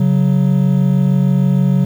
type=tone pair together; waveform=triangle; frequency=138.59 / 185 Hz; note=C#3 / F#3; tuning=0 / 0 cents; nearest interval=perfect fourth; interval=500 cents; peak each=-11 dBFS; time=0-1.85 s; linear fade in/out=5 ms; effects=7-bit